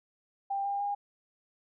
sine tone with pitch steps, 792 / 801.7 / 811.4 Hz, G5 / G5 / G#5, +18 / +39 / -41 cents, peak -29 dBFS, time 0.5-0.95 s, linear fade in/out 10 ms, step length 150 ms, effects none

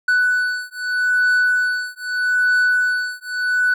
triangle beating tone pair, 1488 / 1488.8 Hz, F#6 / F#6, +9 / +10 cents, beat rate 0.8 Hz, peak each -17 dBFS, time 0.08-3.74 s, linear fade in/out 5 ms, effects none

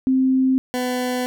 sine / 20% pulse tone pair in turn, 261.6 / 250.3 Hz, C4 / B3, 0 / +23 cents, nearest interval minor second, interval 77 cents, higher first, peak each -14 / -16 dBFS, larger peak first, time 0.07-0.58 / 0.74-1.26 s, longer second, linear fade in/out 0 ms, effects none

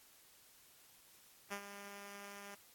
5% pulse tone with ADSR envelope, 201.3 Hz, G3, 46 cents sharp, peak -28 dBFS, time 1.5-2.55 s, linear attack 25 ms, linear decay 76 ms, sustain -10 dB, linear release 8 ms, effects white hiss -64 dBFS RMS until 2.74 s + AAC 64 kbps

